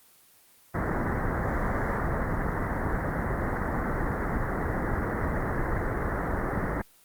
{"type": "low-pass noise", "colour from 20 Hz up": "pink", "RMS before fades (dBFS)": -28, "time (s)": [0.74, 6.82], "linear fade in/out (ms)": 5, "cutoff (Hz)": 2000, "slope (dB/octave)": 96, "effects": ["white hiss -58 dBFS RMS until 7.04 s", "Opus 24 kbps"]}